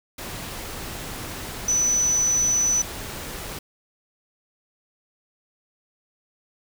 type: tone in noise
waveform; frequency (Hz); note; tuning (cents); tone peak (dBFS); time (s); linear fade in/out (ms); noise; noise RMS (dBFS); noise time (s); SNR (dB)
sine; 5980; F#8; +17; -18; 1.68-2.82; 5; pink; -34; 0.18-3.59; +13
effects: none